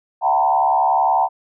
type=tone with frequency modulation; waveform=sine; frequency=830.6 Hz; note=G#5; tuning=in tune; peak=-13 dBFS; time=0.21-1.29 s; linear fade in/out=50 ms; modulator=70.8 Hz; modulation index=1.9; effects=none